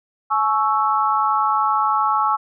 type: chord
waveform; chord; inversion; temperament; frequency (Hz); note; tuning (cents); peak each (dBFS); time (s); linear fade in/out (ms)
sine; C# minor; second; equal with one note detuned; 851.5 / 1108.7 / 1318.5; G#5 / C#6 / E6; +43 / 0 / 0; -20; 0.3-2.37; 20
effects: none